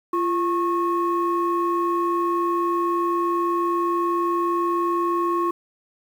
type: tone pair together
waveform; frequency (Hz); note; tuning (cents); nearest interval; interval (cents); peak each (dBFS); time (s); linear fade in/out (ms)
sine; 344.3 / 1093; F4 / C#6; -25 / -25; octave + minor sixth; 2000; -21; 0.13-5.51; 5
effects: tanh soft clip ceiling -14 dBFS + 8-bit